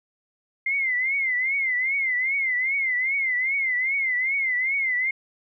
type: tone with vibrato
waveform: sine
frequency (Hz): 2093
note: C7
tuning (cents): 0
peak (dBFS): -21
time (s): 0.66-5.11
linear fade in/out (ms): 5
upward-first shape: triangle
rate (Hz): 2.5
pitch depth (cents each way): 130
effects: none